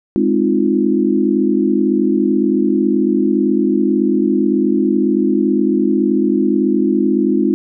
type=chord; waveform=sine; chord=F minor seventh; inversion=first; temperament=equal; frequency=207.7 / 261.6 / 311.1 / 349.2 Hz; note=Ab3 / C4 / Eb4 / F4; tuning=0 / 0 / 0 / 0 cents; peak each=-17 dBFS; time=0.16-7.54 s; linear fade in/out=0 ms; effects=none